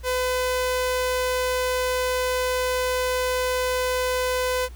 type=tone; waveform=sawtooth; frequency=505 Hz; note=B4; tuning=39 cents sharp; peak=-18 dBFS; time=0.03-4.69 s; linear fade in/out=50 ms; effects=added 60 Hz sine -37 dBFS peak until 4.75 s + pink hiss -53 dBFS RMS until 4.75 s